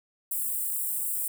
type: high-pass noise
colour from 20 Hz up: white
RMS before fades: -30 dBFS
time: 0.31-1.28 s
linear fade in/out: 5 ms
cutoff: 7800 Hz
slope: 96 dB/octave
effects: none